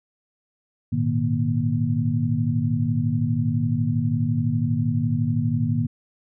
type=tone cluster; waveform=sine; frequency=107.1 / 119.2 / 152.7 / 237.3 Hz; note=A2 / A#2 / D#3 / A#3; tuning=-46 / +39 / -32 / +31 cents; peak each=-25 dBFS; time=0.92-5.87 s; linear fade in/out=10 ms; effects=none